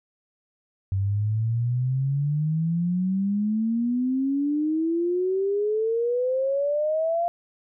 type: exponential sweep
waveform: sine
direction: up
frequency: 95.3 to 696 Hz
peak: -21 dBFS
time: 0.92-7.28 s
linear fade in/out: 0 ms
effects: none